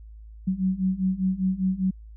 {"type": "beating tone pair", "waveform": "sine", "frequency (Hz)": [185, 190], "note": ["F#3", "F#3"], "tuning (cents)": [0, 46], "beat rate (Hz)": 5, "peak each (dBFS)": [-26, -24], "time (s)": [0.47, 1.91], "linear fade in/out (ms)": 10, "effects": ["added 54 Hz sine -41 dBFS peak until 2.16 s"]}